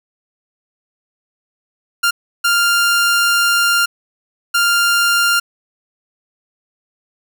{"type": "tone bursts at uneven times", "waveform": "sawtooth", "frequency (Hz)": 1396.9, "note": "F6", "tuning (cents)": 0, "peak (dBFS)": -8, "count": 3, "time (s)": [[2.03, 2.11], [2.44, 3.86], [4.54, 5.4]], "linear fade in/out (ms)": 10, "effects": []}